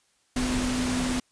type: tone in noise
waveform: sine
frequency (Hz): 251.8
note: B3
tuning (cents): +34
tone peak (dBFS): -26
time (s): 0.36-1.2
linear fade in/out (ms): 5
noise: pink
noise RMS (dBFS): -30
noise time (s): 0.36-1.2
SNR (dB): +1
effects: white hiss -67 dBFS RMS until 1.31 s + resampled to 22050 Hz